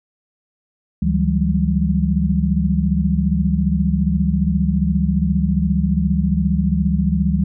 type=tone cluster; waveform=sine; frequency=72.2 / 161.7 / 184.3 / 199 Hz; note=D2 / E3 / F#3 / G3; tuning=-29 / -33 / -7 / +26 cents; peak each=-20 dBFS; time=1.02-7.44 s; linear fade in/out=5 ms; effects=none